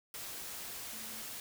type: tone in noise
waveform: sine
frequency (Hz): 220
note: A3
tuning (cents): 0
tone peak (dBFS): -55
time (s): 0.93-1.22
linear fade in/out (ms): 2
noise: white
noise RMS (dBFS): -44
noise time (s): 0.14-1.4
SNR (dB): -14
effects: none